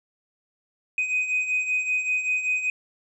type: beating tone pair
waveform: triangle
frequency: 2500 / 2505.2 Hz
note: D#7 / D#7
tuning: +8 / +11 cents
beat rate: 5.2 Hz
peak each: -27 / -21 dBFS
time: 0.98-2.7 s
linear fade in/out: 2 ms
effects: tanh soft clip ceiling -16 dBFS + resampled to 22050 Hz